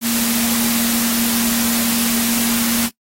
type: tone in noise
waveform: sine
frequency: 233.1 Hz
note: A#3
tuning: in tune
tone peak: -18 dBFS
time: 0.01-2.9 s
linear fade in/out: 50 ms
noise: white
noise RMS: -20 dBFS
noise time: 0.01-2.9 s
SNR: -1 dB
effects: noise-tail reverb RT60 0.1 s tail -20 dB re dry + AAC 48 kbps